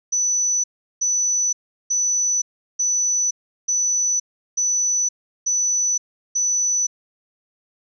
sine tone bursts, 5970 Hz, F#8, 15 cents sharp, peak -17 dBFS, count 8, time 0.12-6.87 s, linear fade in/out 10 ms, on 520 ms, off 370 ms, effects none

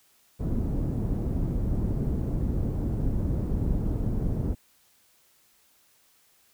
pink low-pass noise, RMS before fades -27 dBFS, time 0.39-4.55 s, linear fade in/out 20 ms, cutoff 260 Hz, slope 12 dB/octave, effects white hiss -63 dBFS RMS until 6.53 s

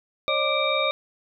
sine tone cluster, 543 / 609 / 1185 / 2337 / 3713 Hz, C#5 / D#5 / D6 / D7 / A#7, -36 / -37 / +15 / -9 / -8 cents, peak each -27 dBFS, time 0.28-0.91 s, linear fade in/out 0 ms, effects none

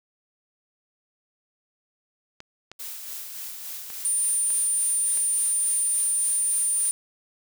clicks, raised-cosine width 0.2 ms, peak -23 dBFS, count 5, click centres 2.404 / 2.716 / 3.902 / 4.504 / 5.174 s
blue noise with tremolo, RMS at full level -35 dBFS, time 2.79-6.91 s, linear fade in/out 10 ms, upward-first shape sine, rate 3.5 Hz, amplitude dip 35%
sine tone, 9200 Hz, D9, 37 cents flat, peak -21 dBFS, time 4.05-6.91 s, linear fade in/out 0 ms
effects none

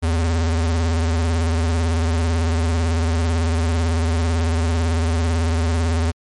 square tone with vibrato, 82.41 Hz, E2, in tune, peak -17 dBFS, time 0.02-6.12 s, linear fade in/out 20 ms, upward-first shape sine, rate 18 Hz, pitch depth 74 cents each way, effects MP3 48 kbps

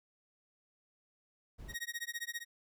brown noise, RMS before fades -48 dBFS, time 1.58-1.75 s, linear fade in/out 20 ms
sawtooth tone with tremolo, 1881 Hz, A#6, 15 cents sharp, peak -32 dBFS, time 1.68-2.45 s, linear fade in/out 50 ms, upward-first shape sine, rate 15 Hz, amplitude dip 100%
effects none

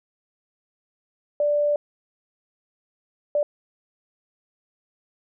sine tone bursts at uneven times, 587.3 Hz, D5, in tune, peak -18 dBFS, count 2, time 1.4-1.76 / 3.35-3.43 s, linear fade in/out 2 ms, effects none

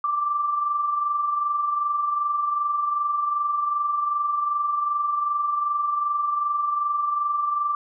sine tone with amplitude modulation, 1174.7 Hz, D6, in tune, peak -19 dBFS, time 0.04-7.75 s, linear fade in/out 2 ms, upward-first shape sine, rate 22.6 Hz, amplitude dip 45%, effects none

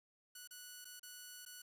5% pulse tone with dropouts, 1476 Hz, F#6, 5 cents flat, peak -39 dBFS, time 0.35-1.62 s, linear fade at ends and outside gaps 5 ms, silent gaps 0.475-0.508 / 0.846-0.852 / 0.996-1.03 / 1.452-1.461 s, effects resampled to 32000 Hz + 12-bit

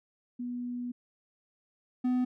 sine / triangle tone pair in turn, 244.5 / 250.9 Hz, B3 / B3, -17 / +28 cents, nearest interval unison, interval 45 cents, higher second, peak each -33 / -23 dBFS, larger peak second, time 0.39-0.92 / 2.04-2.25 s, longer first, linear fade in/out 10 ms, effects none

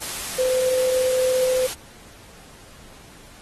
sine tone in noise, 512 Hz, C5, 38 cents flat, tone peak -18 dBFS, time 0.38-1.67 s, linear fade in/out 10 ms, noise white, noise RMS -30 dBFS, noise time 0.01-1.74 s, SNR +9 dB, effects pink hiss -47 dBFS RMS until 3.41 s + AAC 32 kbps

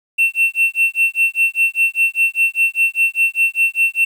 triangle tone with tremolo, 2700 Hz, E7, 41 cents sharp, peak -8 dBFS, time 0.18-4.05 s, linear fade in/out 10 ms, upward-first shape sine, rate 5 Hz, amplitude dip 100%, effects 8-bit

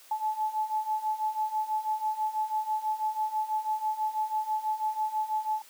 sine beating tone pair, 860 / 866.1 Hz, A5 / A5, -40 / -28 cents, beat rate 6.1 Hz, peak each -32 / -29 dBFS, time 0.11-5.62 s, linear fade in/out 5 ms, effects white hiss -54 dBFS RMS until 5.69 s + high-pass 400 Hz 12 dB/octave

